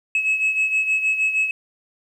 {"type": "beating tone pair", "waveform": "sine", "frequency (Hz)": [2577, 2583.4], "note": ["E7", "E7"], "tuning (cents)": [-40, -36], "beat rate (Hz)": 6.4, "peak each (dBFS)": [-17, -23], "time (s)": [0.15, 1.51], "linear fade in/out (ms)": 2, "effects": ["tanh soft clip ceiling -14 dBFS", "9-bit"]}